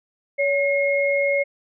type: tone pair together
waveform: sine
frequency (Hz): 563.6 / 2154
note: C#5 / C7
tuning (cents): +29 / +50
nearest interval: octave + major seventh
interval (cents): 2321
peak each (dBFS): -19 / -22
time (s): 0.38-1.44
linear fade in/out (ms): 20
effects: none